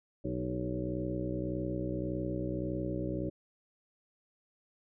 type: harmonic tone with a mistuned harmonic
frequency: 61.74 Hz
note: B1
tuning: in tune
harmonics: 1 / 2 / 3 / 4 / 5 / 6 / 7 / 8 / 9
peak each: -42 / -39 / -40 / -47 / -37 / -41 / -48 / -50 / -41 dBFS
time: 0.24-3.3 s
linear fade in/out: 10 ms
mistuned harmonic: 6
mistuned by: +39 cents
effects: none